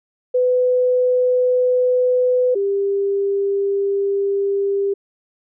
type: tone pair in turn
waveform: sine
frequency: 501 / 397.6 Hz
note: B4 / G4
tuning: +25 / +25 cents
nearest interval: major third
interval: 400 cents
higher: first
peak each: -13 / -16 dBFS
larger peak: first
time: 0.34-2.55 / 2.55-4.94 s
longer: second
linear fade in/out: 10 ms
effects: none